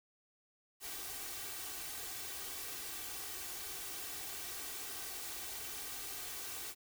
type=noise with comb filter; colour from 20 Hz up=white; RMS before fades=-44 dBFS; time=0.8-6.75 s; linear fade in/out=50 ms; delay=2.6 ms; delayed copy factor=+0.65; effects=none